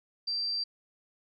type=tone; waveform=sine; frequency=4699 Hz; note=D8; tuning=in tune; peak=-29 dBFS; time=0.27-0.64 s; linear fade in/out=10 ms; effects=none